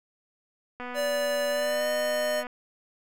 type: click train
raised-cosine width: 0.5 ms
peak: -23 dBFS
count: 413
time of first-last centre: 0.8-2.468 s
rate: 247 Hz
type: tone with pitch glide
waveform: square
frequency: 580 to 607.8 Hz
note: D5 to D#5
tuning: -22 to -41 cents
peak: -26 dBFS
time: 0.94-2.44 s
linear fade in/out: 50 ms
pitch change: +81 cents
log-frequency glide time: 1.49-1.89 s
effects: none